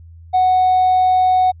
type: tone with hard clipping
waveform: triangle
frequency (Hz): 740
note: F#5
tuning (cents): 0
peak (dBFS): -11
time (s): 0.33-1.52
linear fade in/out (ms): 20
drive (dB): 4
effects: added 83 Hz sine -37 dBFS peak until 1.6 s + resampled to 8000 Hz